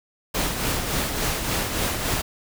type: noise with tremolo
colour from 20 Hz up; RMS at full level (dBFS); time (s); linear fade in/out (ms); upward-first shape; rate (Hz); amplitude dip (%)
pink; -23; 0.34-2.22; 10; triangle; 3.5; 50
effects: none